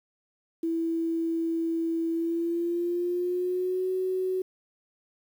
sine tone with pitch glide, 330 to 372.6 Hz, E4 to F#4, +2 to +12 cents, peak -25 dBFS, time 0.63-4.42 s, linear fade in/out 5 ms, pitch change +210 cents, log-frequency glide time 2.11-3.9 s, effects 9-bit

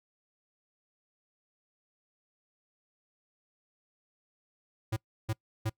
square tone bursts, 110 Hz, A2, in tune, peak -29 dBFS, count 3, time 4.92-5.698 s, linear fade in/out 10 ms, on 46 ms, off 320 ms, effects noise-tail reverb RT60 0.1 s tail -24 dB re dry

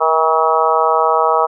harmonic tone with a mistuned harmonic, 160.4 Hz, E3, 47 cents flat, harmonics 3 / 4 / 5 / 6 / 7 / 8, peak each -18 / -18 / -18 / -18 / -18 / -18 dBFS, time 0-1.47 s, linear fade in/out 20 ms, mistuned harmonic 3, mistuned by -18 cents, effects none

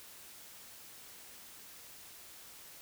silence, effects white hiss -53 dBFS RMS until 2.81 s

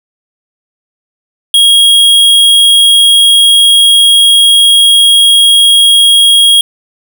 square tone, 3281 Hz, G#7, 22 cents flat, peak -3 dBFS, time 1.54-6.61 s, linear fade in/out 2 ms, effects none

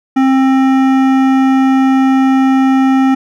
sine tone with hard clipping, 265.3 Hz, C4, 24 cents sharp, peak -9 dBFS, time 0.16-3.15 s, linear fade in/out 10 ms, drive 14 dB, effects none

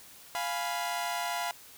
sawtooth chord, F diminished, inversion none, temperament equal, 698.5 / 830.6 / 987.8 Hz, F5 / Ab5 / Cb6, 0 / 0 / 0 cents, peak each -30 / -34 / -32 dBFS, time 0.35-1.51 s, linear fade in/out 0 ms, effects white hiss -52 dBFS RMS until 1.77 s

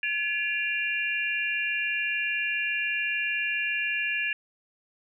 sine tone cluster, 1708 / 2394 / 2767 Hz, G#6 / D7 / F7, +48 / +33 / -17 cents, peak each -30 dBFS, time 0.03-4.33 s, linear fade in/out 2 ms, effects none

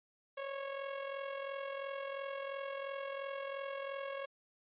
sawtooth tone with amplitude modulation, 550 Hz, C#5, 14 cents flat, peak -33 dBFS, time 0.37-4.26 s, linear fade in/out 10 ms, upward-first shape sine, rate 42.9 Hz, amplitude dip 55%, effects resampled to 8000 Hz

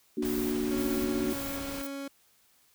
sine chord, Bb augmented, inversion none, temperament equal, 233.1 / 293.7 / 370 Hz, Bb3 / D4 / F#4, 0 / 0 / 0 cents, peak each -32 dBFS, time 0.17-1.33 s, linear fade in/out 5 ms
pink low-pass noise, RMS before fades -41 dBFS, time 0.22-1.82 s, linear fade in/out 5 ms, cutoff 11000 Hz, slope 12 dB/octave
violet noise with tremolo, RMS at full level -40 dBFS, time 0.25-1.87 s, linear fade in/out 2 ms, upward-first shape square, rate 1.9 Hz, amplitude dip 50%
30% pulse tone, 277.2 Hz, C#4, in tune, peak -33 dBFS, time 0.71-2.08 s, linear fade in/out 5 ms
effects white hiss -65 dBFS RMS until 2.74 s

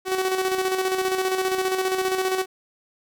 sawtooth tone with tremolo, 376 Hz, F#4, 28 cents sharp, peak -16 dBFS, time 0.05-2.46 s, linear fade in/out 50 ms, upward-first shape square, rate 15 Hz, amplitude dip 45%, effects none

